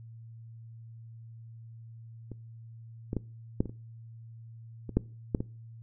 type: clicks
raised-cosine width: 3 ms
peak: -28 / -19 / -17 / -12 / -25 / -30 / -24 / -10 / -13 / -19 dBFS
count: 10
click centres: 2.317 / 3.131 / 3.167 / 3.605 / 3.657 / 3.695 / 4.893 / 4.97 / 5.348 / 5.405 s
effects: noise-tail reverb RT60 0.4 s tail -22 dB re dry + added 114 Hz sine -45 dBFS peak until 5.82 s

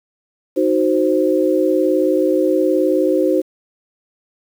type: chord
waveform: sine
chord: C diminished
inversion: first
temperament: equal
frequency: 311.1 / 370 / 523.3 Hz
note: Eb4 / Gb4 / C5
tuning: 0 / 0 / 0 cents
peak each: -17 dBFS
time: 0.56-3.42 s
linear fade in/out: 20 ms
effects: 7-bit

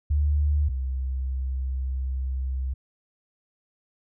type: tone pair in turn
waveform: sine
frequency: 73.42 / 65.29 Hz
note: D2 / C2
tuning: 0 / -3 cents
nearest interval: major second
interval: 203 cents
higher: first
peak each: -19 / -25 dBFS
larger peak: first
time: 0.1-0.69 / 0.69-2.74 s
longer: second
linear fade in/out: 10 ms
effects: none

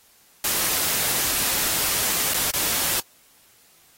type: noise with dropouts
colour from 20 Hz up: white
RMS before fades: -23 dBFS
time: 0.44-3 s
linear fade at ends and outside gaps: 2 ms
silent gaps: 2.338-2.342 / 2.508-2.537 s
effects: white hiss -56 dBFS RMS until 3.97 s + AAC 48 kbps

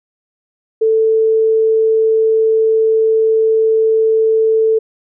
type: tone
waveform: sine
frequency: 442.8 Hz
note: A4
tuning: 11 cents sharp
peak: -9 dBFS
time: 0.81-4.79 s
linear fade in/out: 10 ms
effects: none

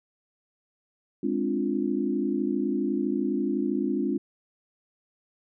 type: chord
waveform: sine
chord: D half-diminished seventh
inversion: second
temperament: equal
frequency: 207.7 / 261.6 / 293.7 / 349.2 Hz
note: Ab3 / C4 / D4 / F4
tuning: 0 / 0 / 0 / 0 cents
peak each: -30 / -29 / -29 / -30 dBFS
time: 1.23-4.18 s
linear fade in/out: 5 ms
effects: none

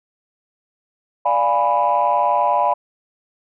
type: chord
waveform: sine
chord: D diminished seventh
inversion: none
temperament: equal with one note detuned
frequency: 587.3 / 698.5 / 826.8 / 987.8 Hz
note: D5 / F5 / Ab5 / Cb6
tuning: 0 / 0 / -8 / 0 cents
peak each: -21 / -20 / -19 / -17 dBFS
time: 1.25-2.74 s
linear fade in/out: 10 ms
effects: tanh soft clip ceiling -7 dBFS

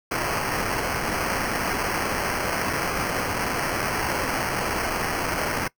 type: noise with sample-and-hold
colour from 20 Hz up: white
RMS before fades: -26 dBFS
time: 0.11-5.68 s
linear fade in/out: 5 ms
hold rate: 3675 Hz
effects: noise-tail reverb RT60 0.1 s tail -21 dB re dry

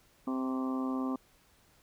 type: harmonic tone with a mistuned harmonic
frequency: 130.81 Hz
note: C3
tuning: in tune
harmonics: 2 / 3 / 4 / 5 / 6 / 7 / 8 / 9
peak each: -31 / -44 / -45 / -47 / -47 / -50 / -44 / -44 dBFS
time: 0.27-1.16 s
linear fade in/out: 5 ms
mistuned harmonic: 9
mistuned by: -20 cents
effects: pink hiss -65 dBFS RMS until 1.82 s

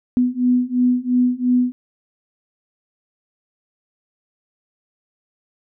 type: beating tone pair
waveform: sine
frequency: 246.9 / 249.8 Hz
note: B3 / B3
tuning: 0 / +20 cents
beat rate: 2.9 Hz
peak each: -18 / -17 dBFS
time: 0.17-1.72 s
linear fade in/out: 0 ms
effects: none

